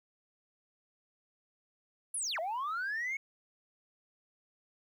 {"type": "linear two-way sweep", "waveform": "sine", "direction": "down then up", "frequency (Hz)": [11000, 615, 2218], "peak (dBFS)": -31, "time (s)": [2.14, 3.17], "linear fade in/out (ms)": 5, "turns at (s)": 2.39, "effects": ["tanh soft clip ceiling -31 dBFS", "11-bit"]}